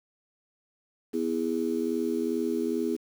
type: harmonic tone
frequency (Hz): 82.41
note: E2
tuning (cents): 0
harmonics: 3 / 4 / 5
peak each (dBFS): -30 / -30 / -30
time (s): 1.13-2.97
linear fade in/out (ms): 20
effects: 8-bit